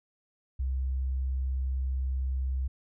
sine tone, 65.41 Hz, C2, in tune, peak -27 dBFS, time 0.59-2.68 s, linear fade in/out 10 ms, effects none

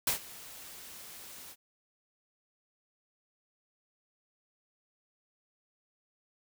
white noise with ADSR envelope, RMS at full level -27 dBFS, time 0.07-1.56 s, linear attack 4 ms, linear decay 110 ms, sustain -21 dB, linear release 49 ms, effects none

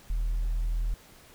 sine tone, 40.47 Hz, E1, 31 cents flat, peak -23 dBFS, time 0.1-0.94 s, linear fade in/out 0 ms, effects tanh soft clip ceiling -24 dBFS + pink hiss -54 dBFS RMS until 1.34 s

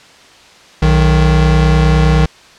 square tone pair together, 61.8 / 155.73 Hz, B1 / D#3, +2 / +2 cents, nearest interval octave + major third, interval 1600 cents, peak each -11 dBFS, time 0.82-2.26 s, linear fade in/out 5 ms, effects white hiss -41 dBFS RMS until 2.58 s + low-pass 5000 Hz 12 dB/octave

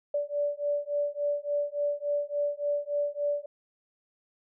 sine beating tone pair, 579 / 582.5 Hz, D5 / D5, -25 / -14 cents, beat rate 3.5 Hz, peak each -30 dBFS, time 0.14-3.46 s, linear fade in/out 5 ms, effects none

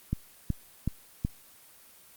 click train, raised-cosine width 5 ms, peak -15 dBFS, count 4, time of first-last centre 0.13-1.249 s, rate 2.68 Hz, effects white hiss -55 dBFS RMS until 2.16 s + Opus 24 kbps

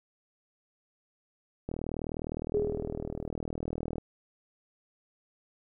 click train, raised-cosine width 2 ms, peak -21 dBFS, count 92, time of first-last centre 1.69-3.982 s, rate 39.7 Hz
sine tone with exponential decay, 415.3 Hz, G#4, in tune, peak -23 dBFS, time 2.54-3.28 s, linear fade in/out 2 ms, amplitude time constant 160 ms
effects none

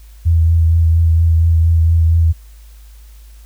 sine tone with vibrato, 82.41 Hz, E2, in tune, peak -8 dBFS, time 0.25-2.33 s, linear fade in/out 20 ms, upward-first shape triangle, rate 4.3 Hz, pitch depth 28 cents each way, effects added 53 Hz sine -36 dBFS peak until 3.45 s + white hiss -51 dBFS RMS until 3.45 s

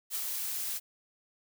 blue noise with ADSR envelope, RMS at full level -33 dBFS, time 0.1-0.8 s, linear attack 48 ms, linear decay 34 ms, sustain -2 dB, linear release 35 ms, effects none

